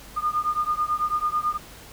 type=beating tone pair; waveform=sine; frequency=1214 / 1223.1 Hz; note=D#6 / D#6; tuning=-43 / -30 cents; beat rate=9.1 Hz; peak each=-25 dBFS; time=0.16-1.58 s; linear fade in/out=20 ms; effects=added 50 Hz sine -49 dBFS peak until 1.92 s + pink hiss -45 dBFS RMS until 1.92 s